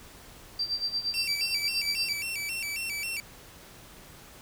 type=tone with tremolo; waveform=sine; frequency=4695 Hz; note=D8; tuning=1 cent flat; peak=-25 dBFS; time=0.59-2.13 s; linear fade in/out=5 ms; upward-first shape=sine; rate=8.6 Hz; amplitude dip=80%
type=tone with vibrato; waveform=sawtooth; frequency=2500 Hz; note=D#7; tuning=8 cents sharp; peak=-28 dBFS; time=1.14-3.2 s; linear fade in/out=0 ms; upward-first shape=square; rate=3.7 Hz; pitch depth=140 cents each way
effects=pink hiss -50 dBFS RMS until 4.41 s